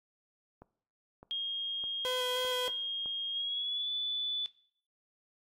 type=click train; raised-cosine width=1 ms; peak=-36 dBFS; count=5; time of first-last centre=0.62-3.059 s; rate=1.64 Hz
type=tone with pitch glide; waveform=sine; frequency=3245 to 3478 Hz; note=G#7 to A7; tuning=-41 to -21 cents; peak=-32 dBFS; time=1.31-4.46 s; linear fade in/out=0 ms; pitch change=+120 cents; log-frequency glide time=3.32-3.9 s
type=tone with vibrato; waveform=sawtooth; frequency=503 Hz; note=B4; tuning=32 cents sharp; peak=-29 dBFS; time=2.05-2.68 s; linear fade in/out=0 ms; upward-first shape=square; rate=3.2 Hz; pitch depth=10 cents each way
effects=noise-tail reverb RT60 0.6 s tail -19 dB re dry + AAC 48 kbps

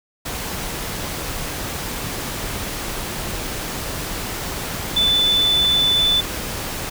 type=tone in noise; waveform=sine; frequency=3503 Hz; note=A7; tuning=8 cents flat; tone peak=-14 dBFS; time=4.96-6.21 s; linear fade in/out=10 ms; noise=pink; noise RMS=-27 dBFS; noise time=0.25-6.9 s; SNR=+10 dB; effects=none

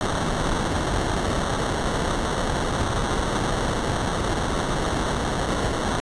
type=noise with sample-and-hold; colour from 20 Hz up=pink; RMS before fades=-24 dBFS; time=0.01-6 s; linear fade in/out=0 ms; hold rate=2450 Hz; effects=resampled to 22050 Hz

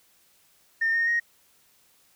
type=tone with pitch steps; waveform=sine; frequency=1815 / 1843.5 / 1872.5 Hz; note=A#6 / A#6 / A#6; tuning=-47 / -20 / +7 cents; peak=-20 dBFS; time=0.81-1.2 s; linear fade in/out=10 ms; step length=130 ms; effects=tanh soft clip ceiling -17 dBFS + white hiss -62 dBFS RMS until 2.15 s

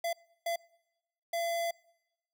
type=tone bursts at uneven times; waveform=square; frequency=678 Hz; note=E5; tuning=49 cents sharp; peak=-31 dBFS; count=3; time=0.04-0.13 / 0.46-0.56 / 1.33-1.71 s; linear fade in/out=5 ms; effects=noise-tail reverb RT60 1.0 s tail -25 dB re dry

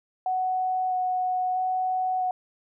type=tone with vibrato; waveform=sine; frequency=740 Hz; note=F#5; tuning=in tune; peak=-23 dBFS; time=0.26-2.31 s; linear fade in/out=2 ms; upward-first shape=square; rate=0.77 Hz; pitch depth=8 cents each way; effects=none

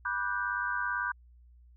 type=chord; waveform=sine; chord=G major seventh; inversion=first; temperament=just; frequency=980 / 1176 / 1470 / 1568 Hz; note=B5 / D6 / F#6 / G6; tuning=-14 / +2 / -12 / 0 cents; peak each=-36 / -37 / -35 / -33 dBFS; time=0.05-1.12 s; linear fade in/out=5 ms; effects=added 60 Hz sine -54 dBFS peak until 1.76 s

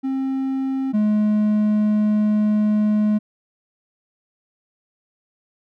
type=tone pair in turn; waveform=triangle; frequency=266.5 / 211.5 Hz; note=C4 / G#3; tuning=+32 / +32 cents; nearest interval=major third; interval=400 cents; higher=first; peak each=-18 / -13 dBFS; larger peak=second; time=0.03-0.93 / 0.93-3.19 s; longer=second; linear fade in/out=20 ms; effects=none

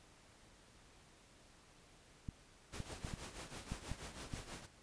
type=clicks; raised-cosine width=5 ms; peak=-30 dBFS; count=7; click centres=2.288 / 2.803 / 3.048 / 3.138 / 3.72 / 3.916 / 4.338 s
type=noise with tremolo; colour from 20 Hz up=pink; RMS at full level=-47 dBFS; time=2.72-4.67 s; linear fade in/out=20 ms; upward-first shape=triangle; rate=6.2 Hz; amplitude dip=75%
effects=pink hiss -64 dBFS RMS until 4.82 s + resampled to 22050 Hz

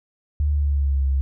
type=tone with pitch glide; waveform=sine; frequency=73.4 to 67.7 Hz; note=D2 to C#2; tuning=0 to -40 cents; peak=-17 dBFS; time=0.4-1.21 s; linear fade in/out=0 ms; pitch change=-140 cents; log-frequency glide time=0.51-1.05 s; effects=none

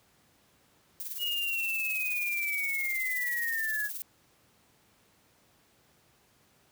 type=noise with tremolo; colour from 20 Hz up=violet; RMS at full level=-36 dBFS; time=1-4.02 s; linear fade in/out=0 ms; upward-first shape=sine; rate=19 Hz; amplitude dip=60%
type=linear sweep; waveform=sine; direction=down; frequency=2904 to 1661.2 Hz; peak=-29 dBFS; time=1.18-3.9 s; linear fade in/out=50 ms
effects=pink hiss -65 dBFS RMS until 6.71 s + high-pass 80 Hz 12 dB/octave

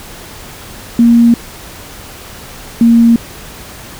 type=tone pair in turn; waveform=sine; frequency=234.5 / 232.3 Hz; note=A#3 / A#3; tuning=+11 / -6 cents; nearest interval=unison; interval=17 cents; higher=first; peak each=-3 dBFS; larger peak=neither; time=0.99-1.34 / 2.81-3.16 s; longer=neither; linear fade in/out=2 ms; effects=pink hiss -31 dBFS RMS until 3.99 s

